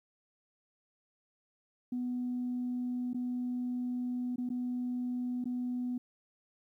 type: tone with dropouts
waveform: sine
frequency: 247.5 Hz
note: B3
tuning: 4 cents sharp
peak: -31 dBFS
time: 1.92-5.98 s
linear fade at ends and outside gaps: 5 ms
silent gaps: 3.133-3.144 / 4.36-4.381 / 4.491-4.501 / 5.442-5.455 s
effects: tanh soft clip ceiling -28 dBFS + 12-bit